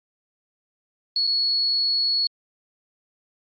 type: tone with dropouts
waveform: sine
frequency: 4371 Hz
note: C#8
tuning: 25 cents flat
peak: -19 dBFS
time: 1.16-2.27 s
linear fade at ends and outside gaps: 2 ms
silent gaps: 1.269-1.273 s
effects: Opus 32 kbps